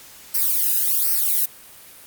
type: noise with flanger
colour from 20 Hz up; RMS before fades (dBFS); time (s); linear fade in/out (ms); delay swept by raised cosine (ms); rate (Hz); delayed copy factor
violet; -19; 0.34-1.46; 10; 0.28 to 0.92; 1.3; -0.95
effects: white hiss -44 dBFS RMS until 2.06 s + Opus 48 kbps